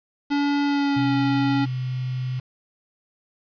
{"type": "tone with pitch glide", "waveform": "square", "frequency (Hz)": [286, 277.7], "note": ["D4", "C#4"], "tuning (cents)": [-46, 3], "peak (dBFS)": -20, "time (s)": [0.3, 1.66], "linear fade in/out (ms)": 20, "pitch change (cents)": -51, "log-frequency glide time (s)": [0.65, 1.13]}
{"type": "tone", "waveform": "sine", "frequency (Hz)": 127.7, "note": "C3", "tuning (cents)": -42, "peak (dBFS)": -24, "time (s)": [0.96, 2.4], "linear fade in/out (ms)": 10}
{"effects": ["resampled to 11025 Hz", "7-bit"]}